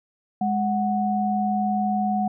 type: tone pair together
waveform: sine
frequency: 207.4 / 739 Hz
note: G#3 / F#5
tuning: -2 / -2 cents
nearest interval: octave + minor seventh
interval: 2200 cents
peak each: -23 dBFS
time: 0.41-2.28 s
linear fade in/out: 5 ms
effects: none